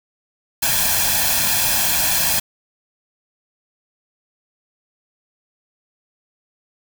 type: noise with comb filter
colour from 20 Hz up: white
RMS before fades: -18 dBFS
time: 0.62-2.4 s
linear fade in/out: 10 ms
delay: 1.2 ms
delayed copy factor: +0.7
effects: none